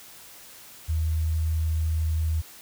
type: tone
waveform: sine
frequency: 79.7 Hz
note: D#2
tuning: 42 cents sharp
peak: -22 dBFS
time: 0.88-2.42 s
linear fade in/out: 20 ms
effects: white hiss -47 dBFS RMS until 2.61 s